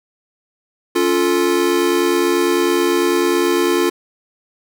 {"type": "chord", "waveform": "square", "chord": "Db augmented", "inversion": "none", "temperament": "equal with one note detuned", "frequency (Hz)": [280.1, 349.2, 440], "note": ["Db4", "F4", "A4"], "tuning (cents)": [18, 0, 0], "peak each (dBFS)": [-22, -16, -21], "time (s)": [0.95, 3.9], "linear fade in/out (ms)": 10, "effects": []}